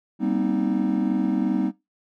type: chord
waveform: triangle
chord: C minor seventh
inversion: second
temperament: equal with one note detuned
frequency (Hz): 196 / 238.9 / 261.6 / 311.1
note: G3 / Bb3 / C4 / Eb4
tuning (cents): 0 / +43 / 0 / 0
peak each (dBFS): -24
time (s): 0.19-1.72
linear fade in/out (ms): 50
effects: noise-tail reverb RT60 0.2 s tail -19 dB re dry